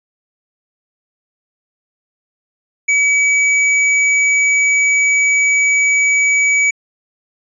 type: tone with hard clipping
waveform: sine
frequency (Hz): 2280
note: C#7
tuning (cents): +48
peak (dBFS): -12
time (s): 2.88-6.71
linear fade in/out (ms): 10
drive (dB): 12
effects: resampled to 22050 Hz